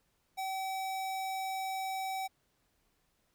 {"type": "tone", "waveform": "square", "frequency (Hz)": 765, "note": "G5", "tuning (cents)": -42, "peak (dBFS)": -35, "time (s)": [0.37, 2.28], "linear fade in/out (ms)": 20, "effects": ["pink hiss -75 dBFS RMS until 3.34 s"]}